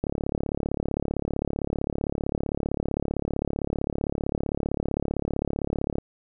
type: click train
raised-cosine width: 2 ms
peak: -13 dBFS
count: 212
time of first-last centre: 0.04-5.984 s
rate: 35.5 Hz
effects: none